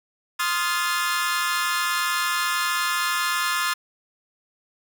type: chord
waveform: sawtooth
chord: F dominant seventh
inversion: second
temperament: equal with one note detuned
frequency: 1046.5 / 1244.5 / 1396.9 / 1727.8 Hz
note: C6 / Eb6 / F6 / A6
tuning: 0 / 0 / 0 / -32 cents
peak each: -24 dBFS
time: 0.39-3.74 s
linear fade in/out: 10 ms
effects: none

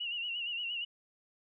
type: tone with vibrato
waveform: sine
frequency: 2832 Hz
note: F7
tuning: 23 cents sharp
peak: -34 dBFS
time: 0-0.85 s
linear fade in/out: 10 ms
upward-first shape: sine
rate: 8.6 Hz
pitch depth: 72 cents each way
effects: none

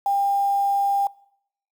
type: tone with quantisation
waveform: sine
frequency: 798 Hz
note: G5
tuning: 31 cents sharp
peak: -18 dBFS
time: 0.06-1.07 s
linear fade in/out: 2 ms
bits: 7
effects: noise-tail reverb RT60 0.7 s tail -23 dB re dry

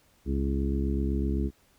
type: harmonic tone with a mistuned harmonic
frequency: 67.9 Hz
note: C#2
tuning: 35 cents flat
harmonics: 1 / 2 / 3 / 4 / 5 / 6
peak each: -27 / -37 / -32 / -34 / -35 / -39 dBFS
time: 0.25-1.51 s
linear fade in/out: 50 ms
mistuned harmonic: 6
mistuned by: +44 cents
effects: pink hiss -64 dBFS RMS until 1.78 s

